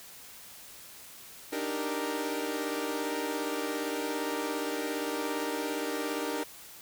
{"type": "chord", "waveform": "sawtooth", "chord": "Eb major seventh", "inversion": "third", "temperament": "equal", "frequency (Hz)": [293.7, 311.1, 392, 466.2], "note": ["D4", "Eb4", "G4", "Bb4"], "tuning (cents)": [0, 0, 0, 0], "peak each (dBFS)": [-32, -34, -34, -32], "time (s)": [1.52, 6.44], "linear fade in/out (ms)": 10, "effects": ["white hiss -49 dBFS RMS until 6.81 s"]}